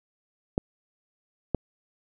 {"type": "clicks", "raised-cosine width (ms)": 2, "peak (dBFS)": -10, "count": 2, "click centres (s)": [0.579, 1.547], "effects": []}